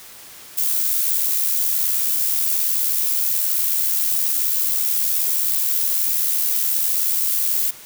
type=noise with amplitude modulation; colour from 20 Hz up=violet; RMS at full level=-18 dBFS; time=0.57-7.71 s; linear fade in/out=10 ms; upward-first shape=sine; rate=78.8 Hz; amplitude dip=40%; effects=white hiss -41 dBFS RMS until 7.85 s